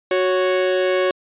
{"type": "tone pair together", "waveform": "45% pulse", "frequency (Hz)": [369.2, 554.4], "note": ["F#4", "C#5"], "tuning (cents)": [-4, 0], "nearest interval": "perfect fifth", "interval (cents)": 704, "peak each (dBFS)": -19, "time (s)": [0.11, 1.11], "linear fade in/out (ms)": 2, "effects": ["resampled to 8000 Hz"]}